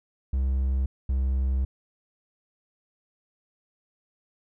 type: tone pair in turn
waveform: triangle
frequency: 66 / 65.7 Hz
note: C2 / C2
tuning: +16 / +8 cents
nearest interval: unison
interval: 8 cents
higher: first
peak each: -20 dBFS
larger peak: neither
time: 0.33-0.86 / 1.09-1.65 s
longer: second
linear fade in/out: 5 ms
effects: none